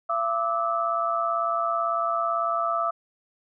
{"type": "tone cluster", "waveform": "sine", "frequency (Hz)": [677, 1180, 1298], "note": ["E5", "D6", "E6"], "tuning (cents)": [46, 8, -27], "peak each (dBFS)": -27, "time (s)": [0.09, 2.91], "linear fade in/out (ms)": 10, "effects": []}